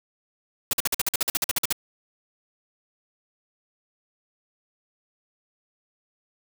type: noise bursts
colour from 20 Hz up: white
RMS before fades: -23 dBFS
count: 15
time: 0.71-1.726 s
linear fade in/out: 2 ms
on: 22 ms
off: 49 ms
effects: none